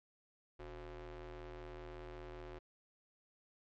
sawtooth ring-modulated tone, 161.4 Hz, E3, 36 cents flat, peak -40 dBFS, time 0.59-2.59 s, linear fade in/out 10 ms, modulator 204 Hz, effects low-pass 3000 Hz 12 dB/octave + MP3 64 kbps

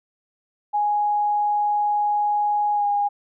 sine tone with pitch glide, 830.6 to 817.3 Hz, G#5 to G#5, 0 to -28 cents, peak -18 dBFS, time 0.73-3.09 s, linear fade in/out 20 ms, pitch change -28 cents, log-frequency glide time 2.74-2.86 s, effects none

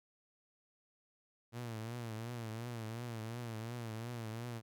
sawtooth tone with vibrato, 115.4 Hz, A#2, 17 cents flat, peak -37 dBFS, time 1.52-4.62 s, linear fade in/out 50 ms, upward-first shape triangle, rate 2.8 Hz, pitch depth 110 cents each way, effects none

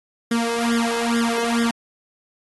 sawtooth tone with flanger, 233.1 Hz, A#3, in tune, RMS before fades -21 dBFS, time 0.31-1.71 s, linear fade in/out 5 ms, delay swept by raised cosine 0.58 to 1.98 ms, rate 2.3 Hz, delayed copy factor +0.8, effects AAC 32 kbps

